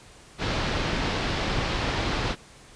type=low-pass noise; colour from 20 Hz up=pink; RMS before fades=-27 dBFS; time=0.38-2.36 s; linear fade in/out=50 ms; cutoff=4800 Hz; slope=24 dB/octave; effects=pink hiss -50 dBFS RMS until 2.75 s + resampled to 22050 Hz